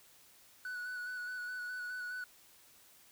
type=tone with vibrato; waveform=triangle; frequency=1480 Hz; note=F#6; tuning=in tune; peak=-37 dBFS; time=0.65-2.24 s; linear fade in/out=2 ms; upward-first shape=square; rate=4.8 Hz; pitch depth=18 cents each way; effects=white hiss -62 dBFS RMS until 3.11 s